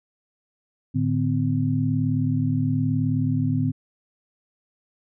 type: tone cluster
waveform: sine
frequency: 110 / 149 / 257.1 Hz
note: A2 / D3 / C4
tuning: 0 / +25 / -30 cents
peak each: -24 dBFS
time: 0.94-3.72 s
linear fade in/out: 20 ms
effects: none